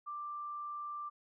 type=tone; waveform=sine; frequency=1180 Hz; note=D6; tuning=8 cents sharp; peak=-39 dBFS; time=0.06-1.1 s; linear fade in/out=20 ms; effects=none